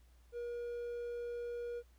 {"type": "tone", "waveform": "triangle", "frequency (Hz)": 477.5, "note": "A#4", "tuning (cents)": 42, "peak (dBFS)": -37, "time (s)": [0.32, 1.83], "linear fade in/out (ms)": 50, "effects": ["added 60 Hz sine -61 dBFS peak until 1.98 s", "pink hiss -73 dBFS RMS until 1.98 s"]}